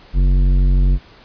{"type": "tone with tanh clipping", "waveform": "sine", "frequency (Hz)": 46.25, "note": "F#1", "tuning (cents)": 0, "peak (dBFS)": -12, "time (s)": [0.13, 0.99], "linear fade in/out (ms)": 50, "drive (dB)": 12, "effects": ["pink hiss -45 dBFS RMS until 1.24 s", "resampled to 11025 Hz"]}